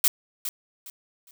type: noise with echo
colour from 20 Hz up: blue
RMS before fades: -19 dBFS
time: 0.04-0.08 s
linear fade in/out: 2 ms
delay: 410 ms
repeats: 3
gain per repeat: -11 dB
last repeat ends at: 1.31 s
effects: none